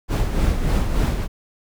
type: noise with tremolo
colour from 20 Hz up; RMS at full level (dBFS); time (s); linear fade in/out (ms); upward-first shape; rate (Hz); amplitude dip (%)
brown; -17; 0.08-1.28; 50; sine; 3.4; 50
effects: none